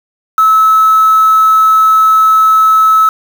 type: tone with quantisation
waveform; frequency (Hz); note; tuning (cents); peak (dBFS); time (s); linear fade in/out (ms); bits
sine; 1300; E6; -24; -4; 0.38-3.09; 2; 4
effects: none